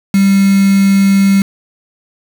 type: tone with quantisation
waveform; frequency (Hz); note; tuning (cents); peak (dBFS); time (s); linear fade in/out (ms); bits
sine; 196; G3; 0; -6; 0.14-1.42; 2; 3
effects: none